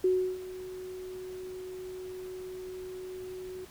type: tone with ADSR envelope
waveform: sine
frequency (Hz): 370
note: F#4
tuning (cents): 0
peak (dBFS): -21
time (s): 0.04-3.65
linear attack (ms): 5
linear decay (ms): 330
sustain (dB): -17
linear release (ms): 5
effects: pink hiss -53 dBFS RMS until 3.7 s